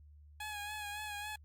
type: tone with vibrato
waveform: 15% pulse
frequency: 836 Hz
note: G#5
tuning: 11 cents sharp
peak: -34 dBFS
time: 0.4-1.36 s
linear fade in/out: 5 ms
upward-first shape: sine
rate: 3.6 Hz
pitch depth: 38 cents each way
effects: added 74 Hz sine -55 dBFS peak until 1.44 s + Opus 48 kbps